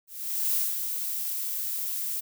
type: noise with ADSR envelope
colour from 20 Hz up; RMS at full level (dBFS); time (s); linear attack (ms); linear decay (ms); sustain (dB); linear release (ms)
violet; -25; 0.07-2.21; 480; 200; -6; 17
effects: none